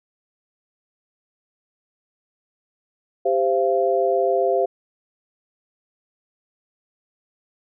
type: tone cluster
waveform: sine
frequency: 394.7 / 522 / 684 Hz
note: G4 / C5 / F5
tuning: +12 / -4 / -36 cents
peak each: -21 dBFS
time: 3.25-4.66 s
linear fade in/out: 10 ms
effects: none